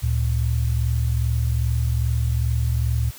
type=tone pair together; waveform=sine; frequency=72.32 / 114.8 Hz; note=D2 / A#2; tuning=-26 / -26 cents; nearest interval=minor sixth; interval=800 cents; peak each=-21 dBFS; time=0.02-3.11 s; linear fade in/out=20 ms; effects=white hiss -42 dBFS RMS until 3.18 s

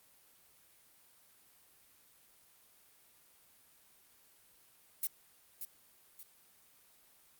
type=noise with echo; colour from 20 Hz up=violet; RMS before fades=-34 dBFS; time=5.03-5.07 s; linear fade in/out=2 ms; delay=580 ms; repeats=2; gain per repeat=-8 dB; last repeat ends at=6.23 s; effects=white hiss -65 dBFS RMS until 7.39 s + Opus 32 kbps

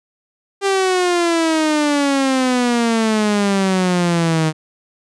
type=exponential sweep; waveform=sawtooth; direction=down; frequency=398.3 to 155.3 Hz; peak=-10 dBFS; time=0.61-4.53 s; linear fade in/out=50 ms; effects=resampled to 22050 Hz

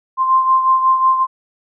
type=beating tone pair; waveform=sine; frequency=1046.5 / 1052 Hz; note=C6 / C6; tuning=0 / +9 cents; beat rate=5.5 Hz; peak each=-11 / -19 dBFS; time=0.17-1.27 s; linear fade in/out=50 ms; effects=none

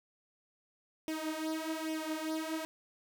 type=tone with flanger; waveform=sawtooth; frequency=316.2 Hz; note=D#4; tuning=28 cents sharp; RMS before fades=-37 dBFS; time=1.08-2.65 s; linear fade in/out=0 ms; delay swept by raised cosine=0.34 to 6.14 ms; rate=1.2 Hz; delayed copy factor=+0.75; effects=none

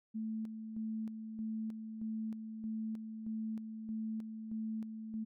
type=tone with tremolo; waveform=sine; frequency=220 Hz; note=A3; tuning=in tune; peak=-36 dBFS; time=0.14-5.25 s; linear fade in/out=20 ms; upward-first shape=square; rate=1.6 Hz; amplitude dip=50%; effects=none

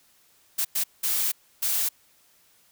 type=noise bursts at uneven times; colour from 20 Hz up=blue; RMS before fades=-25 dBFS; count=4; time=0.58-0.65 / 0.75-0.84 / 1.03-1.32 / 1.62-1.89 s; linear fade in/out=10 ms; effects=white hiss -61 dBFS RMS until 2.71 s

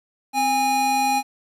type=tone pair together; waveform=square; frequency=260.3 / 820 Hz; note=C4 / G#5; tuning=-9 / -22 cents; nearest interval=octave + minor sixth; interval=1987 cents; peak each=-29 / -19 dBFS; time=0.33-1.23 s; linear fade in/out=50 ms; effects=resampled to 32000 Hz + 9-bit

